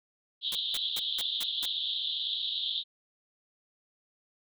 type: band-pass noise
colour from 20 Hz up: white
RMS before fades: -33 dBFS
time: 0.41-2.84 s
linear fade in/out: 50 ms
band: 3200 to 3900 Hz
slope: 96 dB/octave
type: noise bursts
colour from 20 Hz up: white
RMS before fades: -37 dBFS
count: 6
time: 0.52-1.656 s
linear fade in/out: 2 ms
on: 31 ms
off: 190 ms
effects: none